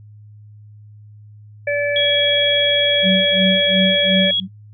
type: harmonic tone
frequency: 577 Hz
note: D5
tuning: 31 cents flat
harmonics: 1 / 3 / 4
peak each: -18 / -23 / -24 dBFS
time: 1.67-4.31 s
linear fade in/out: 5 ms
type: tone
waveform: sine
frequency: 3322 Hz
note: G#7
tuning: in tune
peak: -15 dBFS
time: 1.96-4.4 s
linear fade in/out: 2 ms
type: tone with tremolo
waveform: sine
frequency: 188.3 Hz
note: F#3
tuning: 31 cents sharp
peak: -14 dBFS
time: 3.02-4.48 s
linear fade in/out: 50 ms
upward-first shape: sine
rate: 2.8 Hz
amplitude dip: 100%
effects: noise-tail reverb RT60 0.1 s tail -21 dB re dry + added 105 Hz sine -39 dBFS peak until 4.73 s